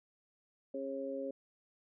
harmonic tone, 136.1 Hz, C#3, 31 cents flat, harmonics 2 / 3 / 4, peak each -42 / -44 / -39 dBFS, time 0.74-1.31 s, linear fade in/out 5 ms, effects none

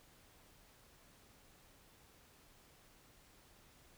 silence, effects pink hiss -65 dBFS RMS until 3.97 s

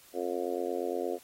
harmonic tone, 88.6 Hz, F2, 25 cents sharp, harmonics 3 / 4 / 5 / 6 / 7 / 8, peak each -40 / -35 / -35 / -37 / -41 / -40 dBFS, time 0.13-1.19 s, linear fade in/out 50 ms, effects white hiss -57 dBFS RMS until 1.23 s + AAC 48 kbps

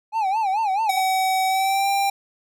triangle tone with vibrato, 825 Hz, G#5, 12 cents flat, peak -17 dBFS, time 0.12-1.01 s, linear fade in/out 50 ms, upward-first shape sine, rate 4.6 Hz, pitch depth 160 cents each way
square tone with pitch glide, 757 to 792.3 Hz, F#5 to G5, +39 to +18 cents, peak -19 dBFS, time 0.89-2.1 s, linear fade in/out 5 ms, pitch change +79 cents, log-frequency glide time 1.47-1.88 s
effects none

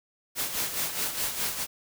white noise with tremolo, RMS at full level -28 dBFS, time 0.35-1.67 s, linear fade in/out 50 ms, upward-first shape sine, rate 4.8 Hz, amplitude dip 60%, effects none

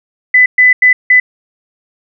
sine tone bursts at uneven times, 2002 Hz, B6, 23 cents sharp, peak -3 dBFS, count 4, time 0.34-0.46 / 0.58-0.73 / 0.82-0.93 / 1.1-1.2 s, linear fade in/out 5 ms, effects none

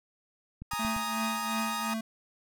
click train, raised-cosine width 5 ms, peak -28 dBFS, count 4, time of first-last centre 0.62-0.964 s, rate 8.71 Hz
sawtooth chord, Ab suspended second, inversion none, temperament equal, 830.6 / 932.3 / 1244.5 Hz, Ab5 / Bb5 / Eb6, 0 / 0 / 0 cents, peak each -35 / -32 / -30 dBFS, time 0.71-1.94 s, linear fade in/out 5 ms
square tone with tremolo, 222.7 Hz, A3, 21 cents sharp, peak -31 dBFS, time 0.79-2.01 s, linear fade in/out 5 ms, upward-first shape triangle, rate 2.8 Hz, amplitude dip 80%
effects none

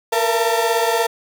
35% pulse tone cluster, 458.4 / 475.3 / 675 / 893 Hz, A#4 / A#4 / E5 / A5, -29 / +34 / +41 / +25 cents, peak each -20 dBFS, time 0.12-1.07 s, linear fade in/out 10 ms, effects none

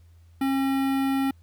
square tone with notch filter, 270 Hz, C#4, 45 cents flat, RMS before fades -24 dBFS, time 0.41-1.31 s, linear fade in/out 5 ms, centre 6700 Hz, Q 0.53, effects added 84 Hz sine -50 dBFS peak until 1.42 s + pink hiss -68 dBFS RMS until 1.42 s

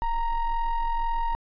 triangle ring-modulated tone, 474 Hz, A#4, 29 cents sharp, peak -18 dBFS, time 0.02-1.35 s, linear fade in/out 0 ms, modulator 453 Hz, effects resampled to 11025 Hz

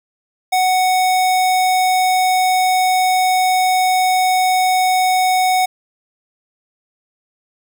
square tone, 742 Hz, F#5, 5 cents sharp, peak -13 dBFS, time 0.52-5.66 s, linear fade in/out 10 ms, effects 9-bit

